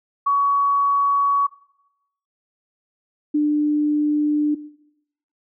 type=tone pair in turn; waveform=sine; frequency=1125 / 298 Hz; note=C#6 / D4; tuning=+25 / +25 cents; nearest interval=octave + major seventh; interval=2300 cents; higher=first; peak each=-15 dBFS; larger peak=neither; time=0.26-1.47 / 3.34-4.55 s; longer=neither; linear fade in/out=10 ms; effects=noise-tail reverb RT60 0.8 s tail -19 dB re dry